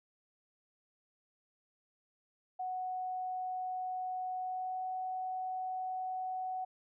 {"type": "tone with pitch glide", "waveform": "sine", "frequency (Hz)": [740, 745.1], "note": ["F#5", "F#5"], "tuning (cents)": [0, 12], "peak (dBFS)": -35, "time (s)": [2.59, 6.65], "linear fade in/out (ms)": 10, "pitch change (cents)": 12, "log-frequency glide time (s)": [4.4, 4.84], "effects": []}